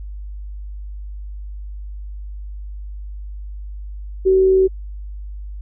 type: tone with amplitude modulation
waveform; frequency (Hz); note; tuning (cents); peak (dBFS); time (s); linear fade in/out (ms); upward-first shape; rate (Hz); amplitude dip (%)
sine; 378.7; F#4; +40; -9; 4.25-4.68; 20; sine; 79.6; 25
effects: added 50 Hz sine -28 dBFS peak until 5.61 s